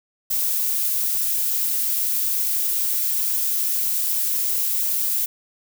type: noise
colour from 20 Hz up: violet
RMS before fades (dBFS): -22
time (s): 0.3-5.26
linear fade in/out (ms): 10
effects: none